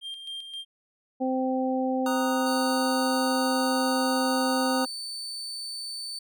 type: tone with tremolo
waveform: triangle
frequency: 3189 Hz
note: G7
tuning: 29 cents sharp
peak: -32 dBFS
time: 0.01-0.65 s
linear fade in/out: 50 ms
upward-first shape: square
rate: 3.8 Hz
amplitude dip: 50%
type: harmonic tone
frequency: 259.6 Hz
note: C4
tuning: 13 cents flat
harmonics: 1 / 2 / 3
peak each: -26 / -29 / -31 dBFS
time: 1.2-4.86 s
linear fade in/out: 20 ms
type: chord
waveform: square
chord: D# minor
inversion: second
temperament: equal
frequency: 932.3 / 1244.5 / 1480 Hz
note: A#5 / D#6 / F#6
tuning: 0 / 0 / 0 cents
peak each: -34 / -33 / -36 dBFS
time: 2.06-4.85 s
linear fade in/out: 2 ms
type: tone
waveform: 35% pulse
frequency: 4532 Hz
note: C#8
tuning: 37 cents sharp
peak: -32 dBFS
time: 2.46-6.19 s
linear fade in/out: 5 ms
effects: none